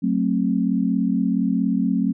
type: chord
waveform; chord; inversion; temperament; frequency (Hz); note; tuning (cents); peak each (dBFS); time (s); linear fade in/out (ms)
sine; F# diminished; none; just; 185 / 222 / 266.4; F#3 / A3 / C4; 0 / +16 / +31; -22; 0.02-2.13; 20
effects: none